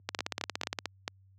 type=two click trains; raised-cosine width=0.2 ms; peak=-15 / -14 dBFS; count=5 / 13; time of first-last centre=0.19-1.079 / 0.09-0.788 s; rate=4.5 / 17.2 Hz; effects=added 96 Hz sine -45 dBFS peak until 1.38 s + high-pass 200 Hz 12 dB/octave